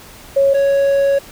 sine / triangle tone pair in turn, 551 / 555.2 Hz, C#5 / C#5, -11 / +3 cents, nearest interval unison, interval 14 cents, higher second, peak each -9 dBFS, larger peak neither, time 0.36-0.54 / 0.54-1.19 s, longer second, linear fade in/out 10 ms, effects pink hiss -39 dBFS RMS until 1.31 s

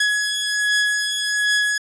sawtooth beating tone pair, 1680 / 1681.3 Hz, G#6 / G#6, +19 / +21 cents, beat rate 1.3 Hz, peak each -20 / -16 dBFS, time 0-1.78 s, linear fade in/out 5 ms, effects resampled to 22050 Hz

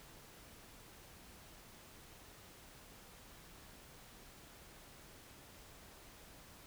silence, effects pink hiss -58 dBFS RMS until 6.66 s

